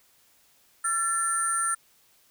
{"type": "tone cluster", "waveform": "sine", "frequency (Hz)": [1358, 1752, 9080], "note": ["F6", "A6", "C#9"], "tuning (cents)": [-49, -8, 41], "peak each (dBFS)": [-26, -32, -25], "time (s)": [0.84, 1.75], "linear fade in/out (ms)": 10, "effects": ["tanh soft clip ceiling -19 dBFS", "white hiss -62 dBFS RMS until 2.3 s"]}